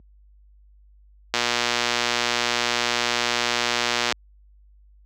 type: click train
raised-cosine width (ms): 0.2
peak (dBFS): -3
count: 335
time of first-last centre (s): 1.34-4.123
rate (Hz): 120
effects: added 50 Hz sine -26 dBFS peak until 5.05 s + high-pass 200 Hz 12 dB/octave